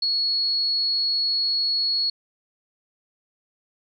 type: tone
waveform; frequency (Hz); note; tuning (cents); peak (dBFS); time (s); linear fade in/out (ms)
sine; 4351; C#8; -33; -20; 0.02-2.1; 5
effects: none